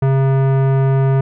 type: tone with tanh clipping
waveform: sine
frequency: 134.8 Hz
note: C#3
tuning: 48 cents flat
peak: -13 dBFS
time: 0.02-1.21 s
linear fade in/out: 5 ms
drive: 18 dB
effects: none